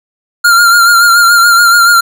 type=tone with vibrato; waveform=square; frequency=1396.9 Hz; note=F6; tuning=in tune; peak=-4 dBFS; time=0.44-2.01 s; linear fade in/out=10 ms; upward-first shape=sine; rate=7 Hz; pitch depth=39 cents each way; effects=none